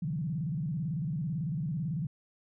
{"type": "tone with vibrato", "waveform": "sine", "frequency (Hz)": 155.56, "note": "D#3", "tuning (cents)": 0, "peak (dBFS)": -30, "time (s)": [0.02, 2.07], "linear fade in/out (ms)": 5, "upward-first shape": "square", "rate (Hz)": 18, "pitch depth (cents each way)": 200, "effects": []}